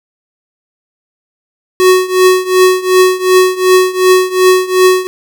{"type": "tone with tremolo", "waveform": "square", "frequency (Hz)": 370, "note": "F#4", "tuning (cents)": 0, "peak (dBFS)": -3, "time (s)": [1.8, 5.07], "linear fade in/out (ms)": 0, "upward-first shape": "triangle", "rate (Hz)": 2.7, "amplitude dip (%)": 90, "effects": []}